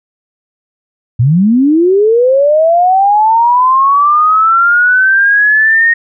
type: linear sweep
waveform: sine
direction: up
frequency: 109.8 to 1864.7 Hz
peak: -5 dBFS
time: 1.19-5.94 s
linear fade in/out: 10 ms
effects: none